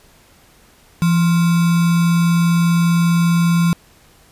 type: tone with sample-and-hold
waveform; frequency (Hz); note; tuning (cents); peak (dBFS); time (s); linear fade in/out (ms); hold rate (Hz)
sine; 170; F3; -46; -11; 1.02-3.73; 0; 1225
effects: pink hiss -50 dBFS RMS until 4.31 s + resampled to 32000 Hz